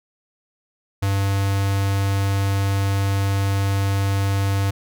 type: tone with notch filter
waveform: square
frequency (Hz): 98.5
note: G2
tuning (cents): +9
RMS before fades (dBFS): -20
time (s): 1.02-4.71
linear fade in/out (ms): 10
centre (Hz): 370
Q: 1.8
effects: none